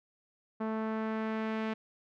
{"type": "tone with low-pass filter sweep", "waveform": "sawtooth", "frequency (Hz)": 219.8, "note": "A3", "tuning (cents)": -2, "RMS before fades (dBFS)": -34, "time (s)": [0.6, 1.74], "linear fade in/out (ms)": 10, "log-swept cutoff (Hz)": [1200, 2500], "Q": 1.2, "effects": []}